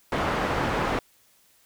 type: low-pass noise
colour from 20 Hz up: white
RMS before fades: -26 dBFS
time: 0.12-0.99 s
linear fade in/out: 2 ms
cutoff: 1200 Hz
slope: 12 dB/octave
effects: white hiss -61 dBFS RMS until 1.65 s